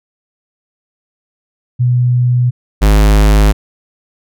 sine / square tone pair in turn, 123.47 / 51.91 Hz, B2 / G#1, 0 / 0 cents, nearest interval octave + minor third, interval 1500 cents, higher first, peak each -8 / -6 dBFS, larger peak second, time 1.79-2.51 / 2.81-3.53 s, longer neither, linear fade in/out 20 ms, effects none

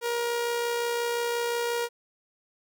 sawtooth tone with amplitude modulation, 473.6 Hz, A#4, 27 cents sharp, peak -21 dBFS, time 0.01-1.89 s, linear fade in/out 50 ms, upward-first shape sine, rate 65.7 Hz, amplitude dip 30%, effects none

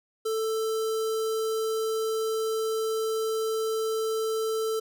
square tone with notch filter, 442.1 Hz, A4, 8 cents sharp, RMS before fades -28 dBFS, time 0.25-4.8 s, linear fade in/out 10 ms, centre 2200 Hz, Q 1.6, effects none

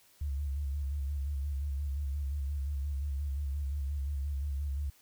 sine tone with vibrato, 70.5 Hz, C#2, 30 cents sharp, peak -31 dBFS, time 0.21-4.9 s, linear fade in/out 5 ms, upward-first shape square, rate 5.7 Hz, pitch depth 55 cents each way, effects white hiss -63 dBFS RMS until 5.01 s

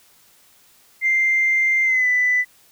sine tone with pitch glide, 2093 to 1991.6 Hz, C7 to B6, 0 to +14 cents, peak -14 dBFS, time 1.01-2.45 s, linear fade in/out 50 ms, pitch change -86 cents, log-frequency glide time 1.84-2.07 s, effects tanh soft clip ceiling -10 dBFS + white hiss -54 dBFS RMS until 2.71 s

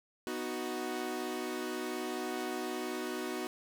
sawtooth chord, B major, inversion none, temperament equal, 246.9 / 311.1 / 370 Hz, B3 / D#4 / F#4, 0 / 0 / 0 cents, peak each -37 / -37 / -34 dBFS, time 0.27-3.47 s, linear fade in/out 0 ms, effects none

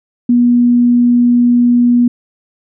sine tone, 241.9 Hz, B3, 36 cents flat, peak -6 dBFS, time 0.29-2.08 s, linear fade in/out 5 ms, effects none

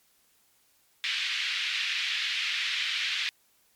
white band-pass noise, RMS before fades -30 dBFS, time 1.04-3.29 s, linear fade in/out 0 ms, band 1900 to 3700 Hz, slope 24 dB/octave, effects white hiss -66 dBFS RMS until 3.75 s + MP3 96 kbps

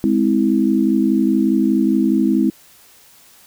sine chord, Ab augmented, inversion none, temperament just, 207.7 / 259.6 / 324.5 Hz, Ab3 / C4 / E4, 0 / -13 / -27 cents, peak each -17 dBFS, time 0.04-2.5 s, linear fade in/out 0 ms, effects white hiss -48 dBFS RMS until 3.46 s

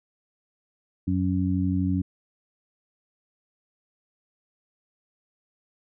harmonic tone, 92.3 Hz, F#2, 4 cents flat, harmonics 1 / 2 / 3, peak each -26 / -26 / -26 dBFS, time 1.07-2.02 s, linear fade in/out 10 ms, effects none

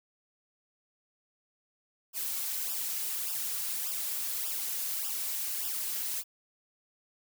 blue noise with flanger, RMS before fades -34 dBFS, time 2.13-6.24 s, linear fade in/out 50 ms, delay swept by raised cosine 0.47 to 3.97 ms, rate 1.7 Hz, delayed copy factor -0.85, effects none

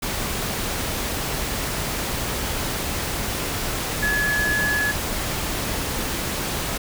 sine tone in noise, 1698 Hz, G#6, 38 cents sharp, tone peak -20 dBFS, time 4.02-4.92 s, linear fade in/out 10 ms, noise pink, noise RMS -26 dBFS, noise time 0.02-6.78 s, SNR +3 dB, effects none

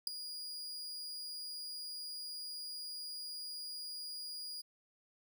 40% pulse tone with ADSR envelope, 4871 Hz, D#8, 38 cents flat, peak -25 dBFS, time 0.07-4.62 s, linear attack 4 ms, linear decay 3 ms, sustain -16 dB, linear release 15 ms, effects none

